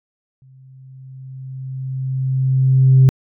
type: tone with exponential growth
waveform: sine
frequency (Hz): 131.7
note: C3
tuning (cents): +12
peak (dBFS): -4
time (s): 0.42-3.09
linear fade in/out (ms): 0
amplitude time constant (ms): 580
effects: tanh soft clip ceiling -3 dBFS